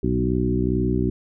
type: harmonic tone with a mistuned harmonic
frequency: 62.3 Hz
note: B1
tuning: 16 cents sharp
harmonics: 1 / 2 / 3 / 4 / 5 / 6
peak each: -26 / -26 / -26 / -26 / -26 / -26 dBFS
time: 0.03-1.1 s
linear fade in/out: 5 ms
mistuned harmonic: 2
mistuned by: -44 cents
effects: none